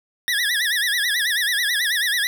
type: tone with vibrato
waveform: 25% pulse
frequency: 1800 Hz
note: A6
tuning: 39 cents sharp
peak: -15 dBFS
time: 0.28-2.27 s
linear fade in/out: 0 ms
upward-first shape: sine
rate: 9.2 Hz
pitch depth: 170 cents each way
effects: none